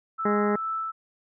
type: tone with tremolo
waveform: sine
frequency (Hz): 1318.5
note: E6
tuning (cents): 0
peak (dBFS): -26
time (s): 0.18-0.92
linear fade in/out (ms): 20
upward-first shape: sine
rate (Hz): 2.3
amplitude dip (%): 35
type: harmonic tone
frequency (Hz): 207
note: G#3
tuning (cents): -5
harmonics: 1 / 2 / 3 / 4 / 5 / 6 / 7 / 8 / 9 / 10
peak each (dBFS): -25 / -25 / -33 / -33 / -37 / -41 / -42 / -41 / -39 / -45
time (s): 0.25-0.56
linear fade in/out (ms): 5
effects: none